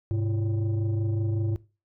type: tone with frequency modulation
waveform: sine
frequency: 103.83 Hz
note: G#2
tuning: in tune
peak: -22 dBFS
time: 0.11-1.56 s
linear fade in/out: 0 ms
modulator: 233 Hz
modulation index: 0.64
effects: noise-tail reverb RT60 0.3 s tail -20 dB re dry + tanh soft clip ceiling -21 dBFS